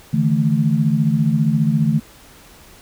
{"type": "chord", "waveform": "sine", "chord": "D suspended second", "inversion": "none", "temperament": "equal with one note detuned", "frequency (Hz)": [146.83, 161.61, 220], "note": ["D3", "E3", "A3"], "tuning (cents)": [0, -34, 0], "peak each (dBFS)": -18, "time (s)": [0.13, 2], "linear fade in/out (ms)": 10, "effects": ["pink hiss -45 dBFS RMS until 2.81 s"]}